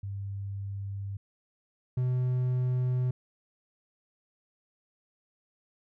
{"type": "tone pair in turn", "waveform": ["sine", "triangle"], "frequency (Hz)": [99.1, 126.22], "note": ["G2", "B2"], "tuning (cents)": [19, 38], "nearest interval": "major third", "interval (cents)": 419, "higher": "second", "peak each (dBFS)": [-33, -23], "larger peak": "second", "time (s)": [[0.03, 1.17], [1.97, 3.11]], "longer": "neither", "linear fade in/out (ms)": 5, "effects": []}